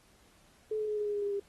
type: tone with pitch steps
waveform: sine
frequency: 431.7 / 427.2 / 422.8 / 418.4 / 414.1 / 409.8 / 405.6 / 401.4 Hz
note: A4 / G#4 / G#4 / G#4 / G#4 / G#4 / G#4 / G4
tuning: -33 / +49 / +31 / +13 / -5 / -23 / -41 / +41 cents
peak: -30 dBFS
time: 0.71-1.398 s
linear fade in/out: 5 ms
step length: 86 ms
effects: pink hiss -64 dBFS RMS until 1.48 s + AAC 32 kbps